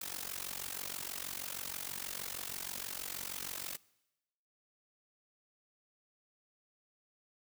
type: noise with amplitude modulation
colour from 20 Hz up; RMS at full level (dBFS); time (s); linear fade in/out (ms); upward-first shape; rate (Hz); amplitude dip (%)
white; -38; 0.01-3.77; 5; sine; 46.3; 90
effects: noise-tail reverb RT60 1.0 s tail -23 dB re dry